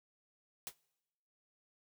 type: noise with exponential decay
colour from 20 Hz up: white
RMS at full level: -38 dBFS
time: 0.67-0.75 s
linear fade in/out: 0 ms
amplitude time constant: 16 ms
effects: noise-tail reverb RT60 1.0 s tail -24 dB re dry